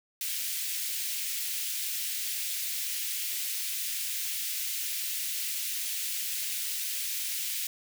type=high-pass noise; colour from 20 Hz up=white; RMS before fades=-33 dBFS; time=0.21-7.67 s; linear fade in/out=2 ms; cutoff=2100 Hz; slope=24 dB/octave; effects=none